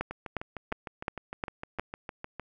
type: two click trains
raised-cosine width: 0.5 ms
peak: -15 / -22 dBFS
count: 6 / 16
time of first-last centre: 0.01-1.796 / 0.11-2.397 s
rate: 2.8 / 6.56 Hz
effects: none